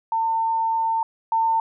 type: tone pair in turn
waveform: sine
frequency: 902 / 902 Hz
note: A5 / A5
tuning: +43 / +43 cents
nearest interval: unison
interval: 0 cents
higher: neither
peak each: -19 / -17 dBFS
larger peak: second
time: 0.12-1.03 / 1.32-1.6 s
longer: first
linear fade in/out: 2 ms
effects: none